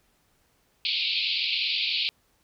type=band-pass noise; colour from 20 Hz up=white; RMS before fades=-27 dBFS; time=0.85-2.09 s; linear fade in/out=0 ms; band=2300 to 4600 Hz; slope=96 dB/octave; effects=pink hiss -67 dBFS RMS until 2.43 s